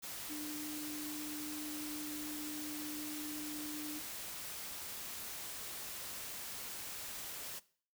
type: tone in noise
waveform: sine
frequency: 300 Hz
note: D4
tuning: 37 cents sharp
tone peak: -42 dBFS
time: 0.29-4 s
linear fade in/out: 20 ms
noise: white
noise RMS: -45 dBFS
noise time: 0.02-7.6 s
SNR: 0 dB
effects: noise-tail reverb RT60 0.5 s tail -20 dB re dry